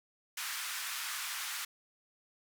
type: band-pass noise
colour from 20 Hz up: pink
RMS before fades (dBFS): -39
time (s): 0.37-1.65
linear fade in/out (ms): 5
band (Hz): 1200 to 16000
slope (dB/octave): 24
effects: none